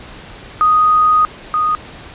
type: tone pair in turn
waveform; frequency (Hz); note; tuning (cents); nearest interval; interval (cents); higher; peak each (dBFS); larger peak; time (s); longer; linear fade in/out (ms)
sine; 1244.5 / 1238.8; D#6 / D#6; 0 / -8; unison; 8; first; -8 / -12; first; 0.61-1.25 / 1.54-1.75; first; 0
effects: pink hiss -35 dBFS RMS until 2.14 s + resampled to 8000 Hz